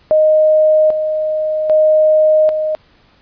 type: tone with tremolo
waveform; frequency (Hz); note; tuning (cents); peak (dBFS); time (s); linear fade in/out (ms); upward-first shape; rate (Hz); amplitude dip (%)
sine; 620; D#5; -6; -7; 0.11-2.75; 0; square; 0.63; 55
effects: pink hiss -51 dBFS RMS until 3.21 s + resampled to 11025 Hz